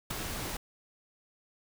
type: noise with ADSR envelope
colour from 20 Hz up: pink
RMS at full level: -30 dBFS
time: 0.1-0.57 s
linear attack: 11 ms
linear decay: 3 ms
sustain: -7 dB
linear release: 6 ms
effects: none